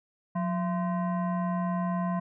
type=tone with frequency modulation; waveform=sine; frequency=180 Hz; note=F#3; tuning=47 cents flat; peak=-26 dBFS; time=0.35-2.2 s; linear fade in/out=10 ms; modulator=856 Hz; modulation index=0.79; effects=none